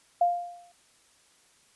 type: tone with exponential decay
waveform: sine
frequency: 700 Hz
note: F5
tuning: 4 cents sharp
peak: -17 dBFS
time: 0.21-0.72 s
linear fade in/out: 5 ms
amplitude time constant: 110 ms
effects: white hiss -62 dBFS RMS until 1.75 s + resampled to 24000 Hz

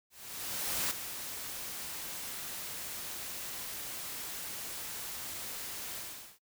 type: noise with ADSR envelope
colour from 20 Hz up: white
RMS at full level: -32 dBFS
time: 0.1-6.39 s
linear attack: 810 ms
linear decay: 4 ms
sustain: -9 dB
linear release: 410 ms
effects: noise-tail reverb RT60 0.1 s tail -24 dB re dry

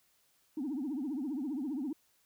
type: tone with vibrato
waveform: sine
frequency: 279.2 Hz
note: C#4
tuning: 13 cents sharp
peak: -32 dBFS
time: 0.57-1.93 s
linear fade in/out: 5 ms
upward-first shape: triangle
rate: 15 Hz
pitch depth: 270 cents each way
effects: tanh soft clip ceiling -30 dBFS + white hiss -71 dBFS RMS until 2.25 s

